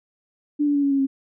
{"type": "tone with pitch steps", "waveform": "sine", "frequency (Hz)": [293.7, 289, 284.4, 279.8, 275.3, 270.9], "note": ["D4", "D4", "C#4", "C#4", "C#4", "C#4"], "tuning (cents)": [0, -28, 45, 16, -12, -40], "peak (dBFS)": -17, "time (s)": [0.59, 1.07], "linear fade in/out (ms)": 20, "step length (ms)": 80, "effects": []}